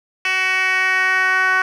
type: tone with band-pass filter sweep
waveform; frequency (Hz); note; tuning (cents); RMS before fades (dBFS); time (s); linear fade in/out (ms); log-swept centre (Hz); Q
10% pulse; 374.7; F#4; +22; -17; 0.25-1.62; 2; 2600 to 1500; 2.6
effects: none